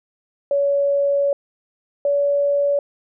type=tone pair in turn; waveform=sine; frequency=564 / 569.6 Hz; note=C#5 / C#5; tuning=+30 / +47 cents; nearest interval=unison; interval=17 cents; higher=second; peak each=-15 dBFS; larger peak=neither; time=0.51-1.33 / 2.05-2.79 s; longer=first; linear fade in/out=2 ms; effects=none